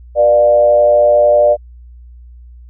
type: tone with frequency modulation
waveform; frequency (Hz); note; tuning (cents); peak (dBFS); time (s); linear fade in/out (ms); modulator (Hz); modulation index
sine; 595; D5; +22; -6; 0.15-1.57; 50; 111; 0.59
effects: added 60 Hz sine -34 dBFS peak until 2.69 s